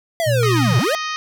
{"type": "linear two-way sweep", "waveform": "square", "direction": "down then up", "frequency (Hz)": [684, 110, 684], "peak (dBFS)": -18, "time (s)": [0.2, 0.95], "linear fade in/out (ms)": 0, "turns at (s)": 0.78}
{"type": "tone", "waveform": "sine", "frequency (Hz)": 119.8, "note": "A#2", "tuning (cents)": 48, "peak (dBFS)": -16, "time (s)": [0.26, 0.8], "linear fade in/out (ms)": 20}
{"type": "harmonic tone", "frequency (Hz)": 622.3, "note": "D#5", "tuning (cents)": 0, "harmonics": [2, 3, 4, 5, 6, 7, 8, 9, 10], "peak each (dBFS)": [-25, -29, -31, -33, -35, -36, -37, -38, -39], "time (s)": [0.43, 1.16], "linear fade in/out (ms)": 0}
{"effects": []}